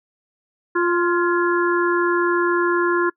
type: harmonic tone with a mistuned harmonic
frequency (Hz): 349.2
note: F4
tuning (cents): 0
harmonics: 1 / 3 / 4 / 5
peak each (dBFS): -18 / -23 / -24 / -25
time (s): 0.75-3.1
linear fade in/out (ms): 10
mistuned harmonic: 5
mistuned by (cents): -50
effects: noise-tail reverb RT60 0.1 s tail -25 dB re dry